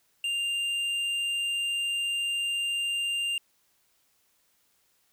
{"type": "tone with hard clipping", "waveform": "sine", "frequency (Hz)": 2794, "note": "F7", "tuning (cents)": 0, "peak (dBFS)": -28, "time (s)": [0.24, 3.38], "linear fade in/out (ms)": 2, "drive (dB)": 6, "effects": ["white hiss -69 dBFS RMS until 5.12 s"]}